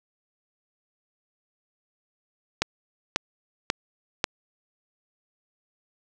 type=click train; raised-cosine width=0.2 ms; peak=-4 dBFS; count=4; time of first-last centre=2.62-4.242 s; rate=1.85 Hz; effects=none